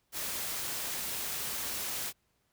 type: noise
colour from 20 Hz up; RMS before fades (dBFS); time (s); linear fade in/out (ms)
white; -36; 0.12-2.13; 50
effects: pink hiss -75 dBFS RMS until 2.52 s